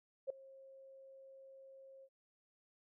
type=tone with ADSR envelope; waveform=sine; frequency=537 Hz; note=C5; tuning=45 cents sharp; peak=-33 dBFS; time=0.27-2.09 s; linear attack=30 ms; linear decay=4 ms; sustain=-22 dB; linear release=55 ms; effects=none